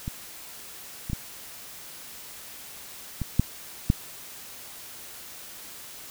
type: clicks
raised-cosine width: 5 ms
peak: -18 / -19 / -15 / -16 / -6 / -6 dBFS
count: 6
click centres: 0.079 / 1.099 / 1.132 / 3.217 / 3.396 / 3.901 s
effects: white hiss -43 dBFS RMS until 6.1 s